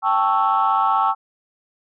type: chord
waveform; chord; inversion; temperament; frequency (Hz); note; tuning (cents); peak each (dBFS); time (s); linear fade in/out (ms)
sine; A dominant seventh; third; equal; 784 / 880 / 1108.7 / 1318.5; G5 / A5 / C#6 / E6; 0 / 0 / 0 / 0; -20; 0.02-1.15; 50
effects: tanh soft clip ceiling -8 dBFS